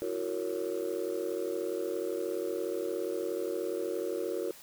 sine chord, F# dominant seventh, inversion third, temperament just, 333 / 370 / 462.5 / 555 Hz, E4 / F#4 / A#4 / C#5, +18 / 0 / -14 / +2 cents, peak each -37 / -34 / -34 / -37 dBFS, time 0.02-4.51 s, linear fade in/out 0 ms, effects tanh soft clip ceiling -25 dBFS + white hiss -52 dBFS RMS until 4.62 s

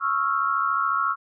sine tone cluster, 1105 / 1311 / 1385 Hz, C#6 / E6 / F6, -6 / -10 / -15 cents, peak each -25 dBFS, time 0-1.16 s, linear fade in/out 50 ms, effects none

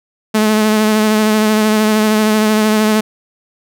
sawtooth tone with vibrato, 215.1 Hz, A3, 39 cents flat, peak -6 dBFS, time 0.34-3.01 s, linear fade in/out 10 ms, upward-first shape sine, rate 13 Hz, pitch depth 23 cents each way, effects none

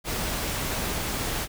pink noise, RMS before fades -29 dBFS, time 0.04-1.48 s, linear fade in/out 50 ms, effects none

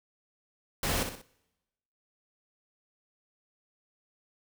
pink noise with echo, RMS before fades -30 dBFS, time 0.83-1.03 s, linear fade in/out 2 ms, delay 62 ms, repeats 3, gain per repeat -7 dB, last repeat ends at 1.216 s, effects noise-tail reverb RT60 1.0 s tail -24 dB re dry

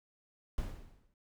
brown noise with exponential decay, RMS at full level -34 dBFS, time 0.58-1.14 s, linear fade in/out 1 ms, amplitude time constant 120 ms, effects none

